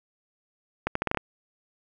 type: accelerating click train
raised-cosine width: 0.5 ms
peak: -10 dBFS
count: 7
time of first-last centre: 0.87-1.173 s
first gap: 84 ms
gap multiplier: 0.79
effects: none